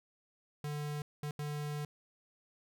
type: tone bursts at uneven times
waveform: square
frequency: 147.9 Hz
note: D3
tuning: 13 cents sharp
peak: -37 dBFS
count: 3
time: 0.64-1.02 / 1.23-1.31 / 1.39-1.85 s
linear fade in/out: 2 ms
effects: none